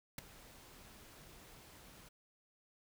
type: noise with ADSR envelope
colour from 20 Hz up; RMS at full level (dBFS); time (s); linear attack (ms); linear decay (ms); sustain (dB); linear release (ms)
pink; -38; 0.18-2.09; 4; 9; -20; 10
effects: none